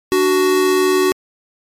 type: tone pair together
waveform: square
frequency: 293.7 / 372.6 Hz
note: D4 / F#4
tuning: 0 / +12 cents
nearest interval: major third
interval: 412 cents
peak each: -21 / -13 dBFS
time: 0.12-1.12 s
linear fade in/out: 0 ms
effects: MP3 64 kbps